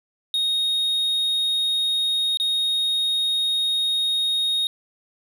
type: tone with dropouts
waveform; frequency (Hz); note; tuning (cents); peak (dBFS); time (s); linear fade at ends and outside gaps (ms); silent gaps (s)
triangle; 3730; A#7; 0; -18; 0.34-4.67; 1; 2.372-2.399
effects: none